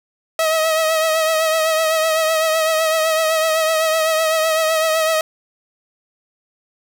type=tone with vibrato; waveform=sawtooth; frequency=638 Hz; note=D#5; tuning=43 cents sharp; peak=-11 dBFS; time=0.39-5.21 s; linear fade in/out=2 ms; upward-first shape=triangle; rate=7.9 Hz; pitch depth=44 cents each way; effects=none